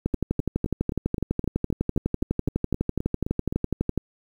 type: two click trains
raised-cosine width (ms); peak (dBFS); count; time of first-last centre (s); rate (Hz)
3; -10 / -15; 48 / 14; 0.06-3.977 / 0.14-3.525; 12 / 3.84
effects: 8-bit